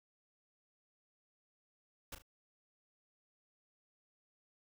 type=noise with echo; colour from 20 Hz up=pink; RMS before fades=-45 dBFS; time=2.12-2.15 s; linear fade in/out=5 ms; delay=36 ms; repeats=2; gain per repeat=-9 dB; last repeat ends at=2.222 s; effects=none